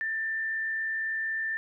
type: tone with frequency modulation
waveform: sine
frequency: 1782 Hz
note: A6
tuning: 22 cents sharp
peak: -28 dBFS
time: 0.01-1.57 s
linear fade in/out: 0 ms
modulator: 79 Hz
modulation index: 0.29
effects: none